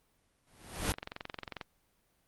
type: noise with exponential growth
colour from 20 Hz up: pink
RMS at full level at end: -28 dBFS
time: 0.47-0.92 s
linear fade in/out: 0 ms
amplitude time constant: 97 ms
type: click train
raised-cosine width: 0.3 ms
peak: -23 dBFS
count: 18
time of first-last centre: 0.85-1.612 s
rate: 22.3 Hz
effects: pink hiss -73 dBFS RMS until 2.27 s + Opus 32 kbps